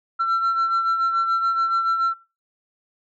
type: beating tone pair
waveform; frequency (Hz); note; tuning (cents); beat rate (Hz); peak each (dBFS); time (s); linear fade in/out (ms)
sine; 1349 / 1356; E6 / E6; +40 / +49; 7; -17 / -25; 0.19-2.14; 20
effects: noise-tail reverb RT60 0.3 s tail -20 dB re dry + tanh soft clip ceiling -16 dBFS